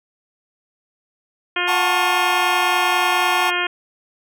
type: harmonic tone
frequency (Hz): 354.9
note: F4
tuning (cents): +28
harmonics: 1 / 2 / 3 / 4 / 5 / 6 / 7 / 8 / 9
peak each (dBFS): -28 / -29 / -27 / -25 / -26 / -28 / -25 / -30 / -28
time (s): 1.56-3.67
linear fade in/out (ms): 5
type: chord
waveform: square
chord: F# minor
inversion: none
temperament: equal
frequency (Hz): 740 / 880 / 1108.7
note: F#5 / A5 / C#6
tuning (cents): 0 / 0 / 0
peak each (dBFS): -24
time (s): 1.67-3.51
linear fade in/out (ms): 20
effects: none